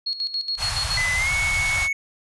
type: tone with tremolo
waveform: sine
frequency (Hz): 4313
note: C#8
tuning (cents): -48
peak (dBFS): -22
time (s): 0.06-1.03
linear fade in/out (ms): 10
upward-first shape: square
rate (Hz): 7.1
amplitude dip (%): 70
type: band-stop noise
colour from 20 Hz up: pink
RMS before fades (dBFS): -27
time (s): 0.57-1.89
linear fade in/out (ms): 50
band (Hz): 130 to 740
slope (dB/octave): 24
type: tone with pitch glide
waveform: triangle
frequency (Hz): 2016 to 2211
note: B6 to C#7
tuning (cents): +35 to -5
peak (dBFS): -19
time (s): 0.97-1.93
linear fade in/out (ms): 5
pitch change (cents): +160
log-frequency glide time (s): 1.15-1.31
effects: resampled to 24000 Hz